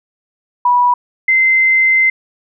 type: tone pair in turn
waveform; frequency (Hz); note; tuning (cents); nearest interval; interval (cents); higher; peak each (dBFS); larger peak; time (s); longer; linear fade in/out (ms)
sine; 978 / 2072; B5 / C7; -17 / -17; octave + minor second; 1300; second; -8; neither; 0.65-0.94 / 1.28-2.1; second; 5
effects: none